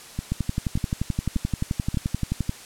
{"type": "two click trains", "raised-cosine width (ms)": 5, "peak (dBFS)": [-14, -11], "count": [4, 26], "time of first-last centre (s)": [[0.19, 1.944], [0.32, 2.494]], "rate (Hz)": [1.71, 11.5], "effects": ["white hiss -43 dBFS RMS until 2.65 s", "low-pass 10000 Hz 12 dB/octave"]}